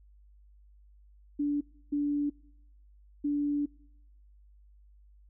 sine tone bursts at uneven times, 290 Hz, D4, 22 cents flat, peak -26 dBFS, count 3, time 1.39-1.61 / 1.92-2.3 / 3.24-3.66 s, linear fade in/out 10 ms, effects noise-tail reverb RT60 0.9 s tail -26 dB re dry + added 50 Hz sine -55 dBFS peak until 5.29 s

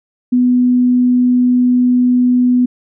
sine tone, 248.2 Hz, B3, 9 cents sharp, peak -8 dBFS, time 0.32-2.66 s, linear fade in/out 10 ms, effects none

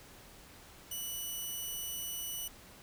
5% pulse tone, 2960 Hz, F#7, in tune, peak -29 dBFS, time 0.91-2.48 s, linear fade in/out 5 ms, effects pink hiss -55 dBFS RMS until 2.82 s

